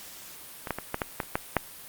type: clicks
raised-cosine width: 0.5 ms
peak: -19 / -12 / -17 / -12 / -11 / -12 / -30 / -9 / -6 dBFS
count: 9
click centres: 0.672 / 0.707 / 0.786 / 0.944 / 1.018 / 1.202 / 1.233 / 1.355 / 1.567 s
effects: white hiss -45 dBFS RMS until 1.88 s + Opus 48 kbps